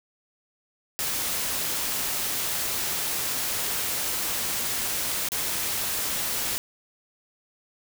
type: noise with dropouts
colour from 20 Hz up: white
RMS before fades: -28 dBFS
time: 0.99-6.58 s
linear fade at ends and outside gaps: 0 ms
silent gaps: 5.287-5.319 s
effects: none